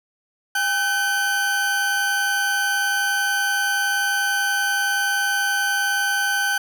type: tone pair together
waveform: 40% pulse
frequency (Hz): 808.9 / 1527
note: G#5 / G6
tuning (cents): -46 / -46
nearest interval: major seventh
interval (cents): 1100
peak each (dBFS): -26 / -19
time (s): 0.55-6.58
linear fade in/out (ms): 5
effects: none